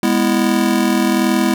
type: chord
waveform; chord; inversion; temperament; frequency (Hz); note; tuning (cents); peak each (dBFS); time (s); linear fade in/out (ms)
square; E major; first; just; 206 / 247.2 / 329.6; G#3 / B3 / E4; -14 / +2 / 0; -18; 0.03-1.54; 2
effects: none